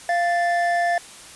triangle tone pair together, 694 / 1760 Hz, F5 / A6, -11 / 0 cents, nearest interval octave + major third, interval 1611 cents, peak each -17 / -23 dBFS, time 0.09-0.98 s, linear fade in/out 2 ms, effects white hiss -42 dBFS RMS until 1.35 s + resampled to 24000 Hz

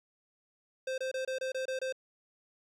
square tone bursts, 522 Hz, C5, 4 cents flat, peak -33 dBFS, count 8, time 0.87-1.925 s, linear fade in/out 5 ms, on 110 ms, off 25 ms, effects low-pass 7000 Hz 12 dB/octave + 12-bit

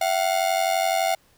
45% pulse ring-modulated tone, 714 Hz, F5, 38 cents sharp, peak -17 dBFS, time 0.01-1.15 s, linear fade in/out 5 ms, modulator 45.9 Hz, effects pink hiss -60 dBFS RMS until 1.37 s

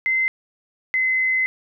sine tone pair in turn, 2066 / 2046 Hz, C7 / C7, -22 / -39 cents, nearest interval unison, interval 17 cents, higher first, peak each -17 dBFS, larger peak neither, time 0.06-0.28 / 0.94-1.46 s, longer second, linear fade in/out 0 ms, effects none

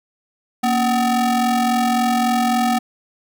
square ring-modulated tone, 256.4 Hz, C4, 35 cents flat, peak -13 dBFS, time 0.63-2.79 s, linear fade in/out 10 ms, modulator 491 Hz, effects 9-bit

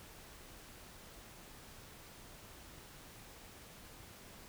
silence, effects pink hiss -55 dBFS RMS until 4.48 s

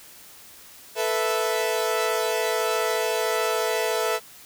sawtooth chord, A suspended second, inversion none, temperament equal, 440 / 493.9 / 659.3 Hz, A4 / B4 / E5, 0 / 0 / 0 cents, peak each -22 / -24 / -23 dBFS, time 0.95-4.2 s, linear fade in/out 50 ms, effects white hiss -47 dBFS RMS until 4.45 s

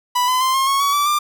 45% pulse tone with pitch steps, 987.8 / 1014.4 / 1041.7 / 1069.8 / 1098.6 / 1128.1 / 1158.5 / 1189.7 Hz, B5 / B5 / C6 / C6 / C#6 / C#6 / D6 / D6, 0 / +46 / -8 / +38 / -16 / +30 / -24 / +22 cents, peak -15 dBFS, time 0.15-1.19 s, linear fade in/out 10 ms, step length 130 ms, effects none

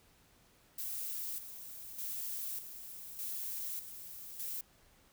violet noise with tremolo, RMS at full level -40 dBFS, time 0.78-4.61 s, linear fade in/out 5 ms, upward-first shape square, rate 0.83 Hz, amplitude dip 60%, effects pink hiss -66 dBFS RMS until 5.12 s

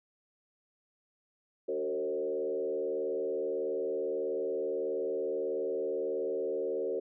sine tone with frequency modulation, 452.1 Hz, A4, 47 cents sharp, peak -30 dBFS, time 1.68-7 s, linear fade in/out 10 ms, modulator 78.4 Hz, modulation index 1.3, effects none

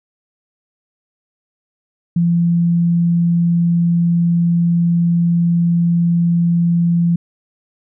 sine tone, 170.8 Hz, F3, 38 cents flat, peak -11 dBFS, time 2.16-7.16 s, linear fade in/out 5 ms, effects none

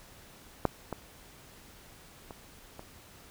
clicks, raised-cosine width 1 ms, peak -10 / -20 / -28 / -28 dBFS, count 4, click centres 0.653 / 0.927 / 2.308 / 2.794 s, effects pink hiss -54 dBFS RMS until 3.3 s

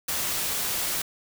white noise, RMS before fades -28 dBFS, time 0.08-1.02 s, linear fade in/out 5 ms, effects none

